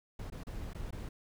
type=noise with dropouts; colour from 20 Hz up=brown; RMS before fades=-41 dBFS; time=0.19-1.09 s; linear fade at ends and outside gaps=5 ms; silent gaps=0.301-0.321 / 0.435-0.468 / 0.734-0.747 / 0.908-0.925 s; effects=none